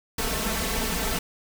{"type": "noise with comb filter", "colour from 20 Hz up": "pink", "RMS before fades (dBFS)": -27, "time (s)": [0.18, 1.19], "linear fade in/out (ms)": 5, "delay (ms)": 4.5, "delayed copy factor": 0.9, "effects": []}